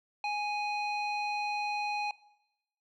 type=tone with low-pass filter; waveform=square; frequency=830 Hz; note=G#5; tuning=1 cent flat; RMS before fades=-33 dBFS; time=0.24-2.11 s; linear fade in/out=2 ms; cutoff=3300 Hz; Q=5.7; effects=noise-tail reverb RT60 0.9 s tail -20 dB re dry